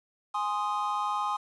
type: chord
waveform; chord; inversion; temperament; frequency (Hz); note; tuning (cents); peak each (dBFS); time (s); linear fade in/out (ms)
triangle; Ab major; none; equal; 830.6 / 1046.5 / 1244.5; Ab5 / C6 / Eb6; 0 / 0 / 0; -30; 0.34-1.37; 10
effects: resampled to 22050 Hz + 9-bit